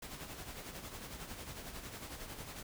pink noise with tremolo, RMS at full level -45 dBFS, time 0.02-2.63 s, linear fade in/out 5 ms, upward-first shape sine, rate 11 Hz, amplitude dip 50%, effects none

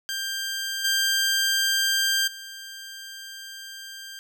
15% pulse tone with level steps, 1585 Hz, G6, 19 cents sharp, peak -21 / -14 / -31 dBFS, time 0.09-4.19 s, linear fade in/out 0 ms, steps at 0.84 / 2.27 s, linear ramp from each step 10 ms, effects none

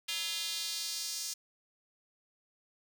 square tone with high-pass filter sweep, 187.5 Hz, F#3, 23 cents sharp, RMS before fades -37 dBFS, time 0.08-1.34 s, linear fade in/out 10 ms, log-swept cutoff 3100 to 5700 Hz, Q 2.1, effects none

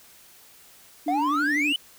sine tone with vibrato, 293.7 Hz, D4, in tune, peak -25 dBFS, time 1.06-1.73 s, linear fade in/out 10 ms, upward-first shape square, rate 12 Hz, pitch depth 30 cents each way
triangle exponential sweep, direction up, 686 to 3060 Hz, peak -20 dBFS, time 1.08-1.76 s, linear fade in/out 2 ms
effects tanh soft clip ceiling -12 dBFS + white hiss -52 dBFS RMS until 1.98 s

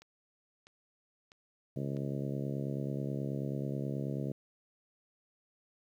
click train, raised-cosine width 0.2 ms, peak -37 dBFS, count 4, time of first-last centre 0.02-1.968 s, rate 1.54 Hz
harmonic tone, 69.3 Hz, C#2, in tune, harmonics 2 / 3 / 4 / 5 / 6 / 7 / 8 / 9, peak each -36 / -40 / -42 / -44 / -46 / -47 / -48 / -49 dBFS, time 1.76-4.32 s, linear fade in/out 5 ms
effects 11-bit

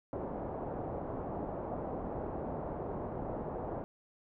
white low-pass noise, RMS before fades -39 dBFS, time 0.13-3.84 s, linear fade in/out 0 ms, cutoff 780 Hz, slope 24 dB/octave, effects none

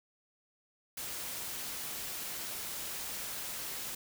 white noise, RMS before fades -40 dBFS, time 0.97-3.95 s, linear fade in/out 5 ms, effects none

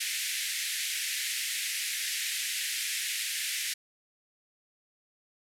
pink band-pass noise, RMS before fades -33 dBFS, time 0-3.74 s, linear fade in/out 10 ms, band 1800 to 13000 Hz, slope 48 dB/octave, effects none

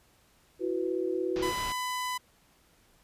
sine chord, E suspended second, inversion none, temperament equal with one note detuned, 333.1 / 370 / 493.9 Hz, E4 / F#4 / B4, +18 / 0 / 0 cents, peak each -33 / -30 / -35 dBFS, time 0.59-1.53 s, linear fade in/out 50 ms
pink low-pass noise, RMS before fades -40 dBFS, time 1.36-1.72 s, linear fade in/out 0 ms, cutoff 5900 Hz, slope 48 dB/octave
sawtooth tone, 1001 Hz, B5, 23 cents sharp, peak -27 dBFS, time 1.42-2.18 s, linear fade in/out 10 ms
effects pink hiss -64 dBFS RMS until 3.03 s + resampled to 32000 Hz

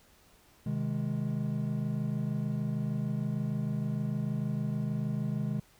triangle chord, Ab major, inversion first, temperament equal with one note detuned, 129.01 / 155.56 / 207.7 Hz, C3 / Eb3 / Ab3, -24 / 0 / 0 cents, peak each -32 dBFS, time 0.66-5.6 s, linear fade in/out 5 ms, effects pink hiss -62 dBFS RMS until 5.79 s

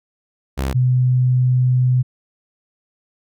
sawtooth / sine tone pair in turn, 67 / 126.48 Hz, C2 / B2, +42 / +42 cents, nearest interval major seventh, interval 1100 cents, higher second, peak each -15 / -12 dBFS, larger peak second, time 0.57-0.74 / 0.74-2.03 s, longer second, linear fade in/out 20 ms, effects none

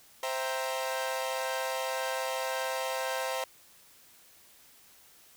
sawtooth chord, C dominant seventh, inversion none, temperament equal, 523.3 / 659.3 / 784 / 932.3 Hz, C5 / E5 / G5 / Bb5, 0 / 0 / 0 / 0 cents, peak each -30 / -34 / -35 / -34 dBFS, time 0.23-3.44 s, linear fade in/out 2 ms, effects white hiss -58 dBFS RMS until 5.36 s

